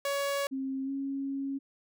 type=tone; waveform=sawtooth; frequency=561 Hz; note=C#5; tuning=21 cents sharp; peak=-25 dBFS; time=0.05-0.47 s; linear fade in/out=2 ms
type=tone with pitch glide; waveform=sine; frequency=267.2 to 274.1 Hz; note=C4 to C#4; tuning=+36 to -19 cents; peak=-31 dBFS; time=0.51-1.59 s; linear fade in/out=20 ms; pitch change=+45 cents; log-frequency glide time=0.85-0.9 s
effects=none

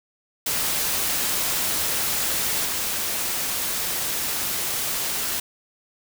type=noise with level steps; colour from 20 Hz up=white; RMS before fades=-24 / -26 dBFS; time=0.46-5.4 s; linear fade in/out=5 ms; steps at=2.65 s; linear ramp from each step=10 ms; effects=none

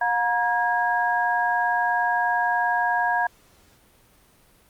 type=tone cluster; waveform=sine; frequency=717 / 948 / 1640 Hz; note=F5 / A#5 / G#6; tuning=+45 / +29 / -22 cents; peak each=-24 dBFS; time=0.01-3.27 s; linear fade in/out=5 ms; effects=pink hiss -57 dBFS RMS until 4.69 s + Opus 32 kbps

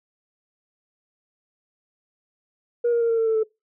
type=tone with pitch steps; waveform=sine; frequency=476.5 / 469.9 / 463.5 / 457.1 / 450.8 / 444.6 / 438.5 Hz; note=A#4 / A#4 / A#4 / A#4 / A4 / A4 / A4; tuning=+38 / +14 / -10 / -34 / +42 / +18 / -6 cents; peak=-16 dBFS; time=2.84-3.435 s; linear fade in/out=10 ms; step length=85 ms; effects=noise-tail reverb RT60 0.2 s tail -23 dB re dry + tanh soft clip ceiling -15 dBFS

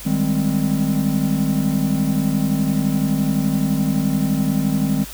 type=chord; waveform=triangle; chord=Ab major seventh; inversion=second; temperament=equal; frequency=155.56 / 196 / 207.7 / 261.6 Hz; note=Eb3 / G3 / Ab3 / C4; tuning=0 / 0 / 0 / 0 cents; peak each=-20 dBFS; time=0.05-5.05 s; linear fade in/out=20 ms; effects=added 50 Hz sine -37 dBFS peak until 5.13 s + white hiss -36 dBFS RMS until 5.13 s

